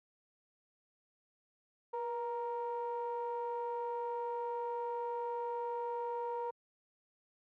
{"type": "ring-modulated tone", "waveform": "triangle", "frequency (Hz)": 228.3, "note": "A#3", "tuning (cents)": -36, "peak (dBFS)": -30, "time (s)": [1.93, 6.51], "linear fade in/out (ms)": 10, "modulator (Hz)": 709, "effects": ["tanh soft clip ceiling -26 dBFS", "high-pass 100 Hz 12 dB/octave"]}